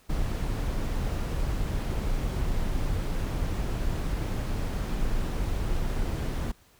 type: noise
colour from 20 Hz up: brown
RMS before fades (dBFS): -28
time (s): 0.09-6.52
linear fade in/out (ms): 10
effects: pink hiss -60 dBFS RMS until 6.79 s